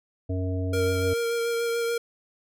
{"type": "harmonic tone", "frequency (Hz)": 92.5, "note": "F#2", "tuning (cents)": 0, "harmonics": [1, 3, 5, 7], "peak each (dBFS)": [-26, -32, -36, -38], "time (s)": [0.29, 1.14], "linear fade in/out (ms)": 10}
{"type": "tone with vibrato", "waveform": "square", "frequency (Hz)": 466.2, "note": "A#4", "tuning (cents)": 0, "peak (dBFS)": -25, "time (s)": [0.73, 1.98], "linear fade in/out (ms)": 5, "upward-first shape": "sine", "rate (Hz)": 6.9, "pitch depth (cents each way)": 14}
{"effects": []}